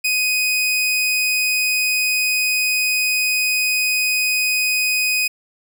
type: tone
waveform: sawtooth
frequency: 2500 Hz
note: D#7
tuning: 8 cents sharp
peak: -13 dBFS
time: 0.04-5.28 s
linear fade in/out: 10 ms
effects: none